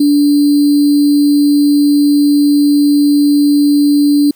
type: tone with sample-and-hold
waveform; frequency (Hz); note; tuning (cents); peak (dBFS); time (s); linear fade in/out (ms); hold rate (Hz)
sine; 290; D4; -22; -6; 0-4.31; 5; 4410
effects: white hiss -50 dBFS RMS until 4.35 s